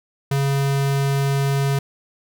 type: tone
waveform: square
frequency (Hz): 138.59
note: C#3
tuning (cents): 0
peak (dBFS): -18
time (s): 0.31-1.79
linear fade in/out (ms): 5
effects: none